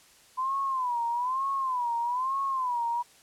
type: tone with vibrato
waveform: sine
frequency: 1012 Hz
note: B5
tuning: 42 cents sharp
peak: -26 dBFS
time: 0.37-3.03 s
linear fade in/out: 20 ms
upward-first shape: sine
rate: 1.1 Hz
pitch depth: 140 cents each way
effects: white hiss -57 dBFS RMS until 3.22 s + low-pass 10000 Hz 12 dB/octave